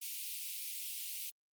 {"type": "high-pass noise", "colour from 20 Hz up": "white", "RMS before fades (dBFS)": -42, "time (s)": [0.01, 1.31], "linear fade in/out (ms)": 20, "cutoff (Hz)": 2300, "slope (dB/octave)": 48, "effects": ["Opus 32 kbps"]}